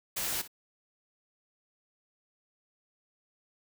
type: noise with echo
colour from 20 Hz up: white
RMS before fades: -33 dBFS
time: 0.16-0.42 s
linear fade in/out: 10 ms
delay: 58 ms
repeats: 1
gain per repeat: -15 dB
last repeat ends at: 0.478 s
effects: none